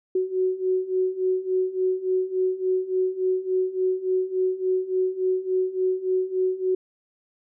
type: beating tone pair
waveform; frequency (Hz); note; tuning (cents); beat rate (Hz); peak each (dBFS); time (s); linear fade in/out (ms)
sine; 370 / 373.5; F#4 / F#4; 0 / +16; 3.5; -26 / -23; 0.15-6.75; 5
effects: none